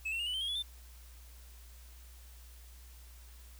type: tone with pitch steps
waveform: triangle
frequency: 2591 / 2712 / 2839 / 2971 / 3110 / 3255 / 3407 / 3566 Hz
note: E7 / E7 / F7 / F#7 / G7 / G#7 / G#7 / A7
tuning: -30 / +49 / +28 / +6 / -14 / -36 / +44 / +22 cents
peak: -32 dBFS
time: 0.05-0.626 s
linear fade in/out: 10 ms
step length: 72 ms
effects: added 60 Hz sine -51 dBFS peak until 3.59 s + white hiss -60 dBFS RMS until 3.59 s